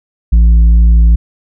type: tone with tanh clipping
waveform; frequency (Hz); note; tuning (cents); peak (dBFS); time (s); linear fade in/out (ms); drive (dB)
sine; 56.4; A1; +44; -4; 0.32-1.16; 10; 5
effects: none